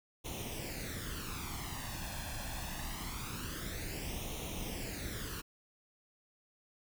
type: noise with flanger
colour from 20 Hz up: pink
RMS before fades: -41 dBFS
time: 0.24-5.42 s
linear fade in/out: 20 ms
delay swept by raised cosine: 0.31 to 1.19 ms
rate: 0.24 Hz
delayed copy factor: +0.7
effects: none